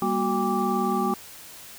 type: tone cluster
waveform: sine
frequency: 197.3 / 236.1 / 371.2 / 801 / 1168 Hz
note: G3 / A#3 / F#4 / G5 / D6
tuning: +11 / +22 / +6 / +37 / -10 cents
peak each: -28 dBFS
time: 0.02-1.14 s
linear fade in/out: 2 ms
effects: white hiss -44 dBFS RMS until 1.78 s